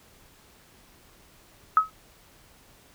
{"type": "tone with exponential decay", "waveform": "sine", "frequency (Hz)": 1280, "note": "D#6", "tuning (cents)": 49, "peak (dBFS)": -11, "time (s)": [1.77, 1.9], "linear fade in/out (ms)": 1, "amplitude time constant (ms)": 28, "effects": ["pink hiss -56 dBFS RMS until 2.94 s"]}